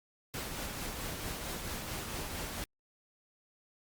pink noise with tremolo, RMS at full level -38 dBFS, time 0.34-2.64 s, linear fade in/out 0 ms, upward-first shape triangle, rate 4.5 Hz, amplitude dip 35%, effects Opus 48 kbps

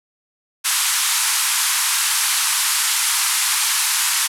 white band-pass noise, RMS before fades -19 dBFS, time 0.64-4.28 s, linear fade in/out 20 ms, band 890 to 12000 Hz, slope 48 dB/octave, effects none

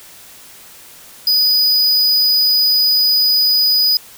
square tone, 4962 Hz, D#8, 6 cents flat, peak -11 dBFS, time 1.27-3.97 s, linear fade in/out 2 ms, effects white hiss -40 dBFS RMS until 4.17 s

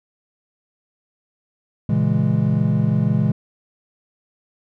triangle chord, A# half-diminished seventh, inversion none, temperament equal, 116.54 / 138.59 / 164.81 / 207.7 Hz, A#2 / C#3 / E3 / G#3, 0 / 0 / 0 / 0 cents, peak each -19 dBFS, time 1.89-3.32 s, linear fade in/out 5 ms, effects none

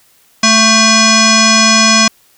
sine tone with frequency modulation, 2451 Hz, D#7, 27 cents flat, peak -5 dBFS, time 0.43-2.08 s, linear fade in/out 5 ms, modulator 890 Hz, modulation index 4.5, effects white hiss -50 dBFS RMS until 2.37 s

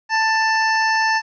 square tone pair together, 885 / 1770 Hz, A5 / A6, +10 / +10 cents, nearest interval octave, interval 1200 cents, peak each -19 dBFS, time 0.09-1.22 s, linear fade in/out 50 ms, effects resampled to 16000 Hz + 9-bit

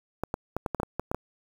clicks, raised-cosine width 1 ms, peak -14 dBFS, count 10, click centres 0.236 / 0.341 / 0.566 / 0.662 / 0.747 / 0.8 / 0.832 / 0.996 / 1.115 / 1.146 s, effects 7-bit

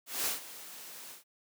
white noise with ADSR envelope, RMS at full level -31 dBFS, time 0.06-1.24 s, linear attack 200 ms, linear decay 140 ms, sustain -16 dB, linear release 130 ms, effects high-pass 200 Hz 12 dB/octave

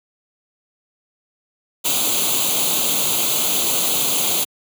white noise with comb filter, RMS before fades -19 dBFS, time 1.84-4.45 s, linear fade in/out 20 ms, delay 0.28 ms, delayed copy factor +0.8, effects high-pass 150 Hz 12 dB/octave

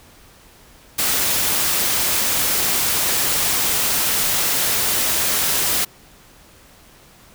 white noise, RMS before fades -19 dBFS, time 0.98-5.85 s, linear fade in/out 10 ms, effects pink hiss -48 dBFS RMS until 7.34 s

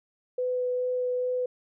sine tone with vibrato, 500 Hz, B4, 21 cents sharp, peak -25 dBFS, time 0.38-1.46 s, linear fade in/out 5 ms, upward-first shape sine, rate 2.4 Hz, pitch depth 8 cents each way, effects none

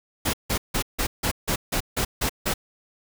pink noise bursts, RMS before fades -24 dBFS, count 10, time 0.25-2.54 s, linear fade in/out 10 ms, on 85 ms, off 160 ms, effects none

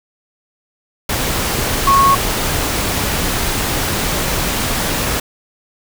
sine tone in noise, 1100 Hz, C#6, 14 cents flat, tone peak -8 dBFS, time 1.87-2.15 s, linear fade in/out 5 ms, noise pink, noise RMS -18 dBFS, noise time 1.09-5.2 s, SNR +7 dB, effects none

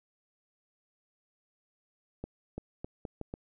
accelerating click train, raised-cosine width 2 ms, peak -24 dBFS, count 6, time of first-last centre 2.24-3.339 s, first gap 340 ms, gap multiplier 0.78, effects none

